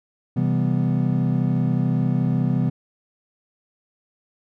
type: chord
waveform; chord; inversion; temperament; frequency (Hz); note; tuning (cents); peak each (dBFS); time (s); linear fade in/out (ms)
triangle; C major seventh; none; equal; 130.81 / 164.81 / 196 / 246.9; C3 / E3 / G3 / B3; 0 / 0 / 0 / 0; -20 / -21 / -24 / -23; 0.36-2.7; 10
effects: none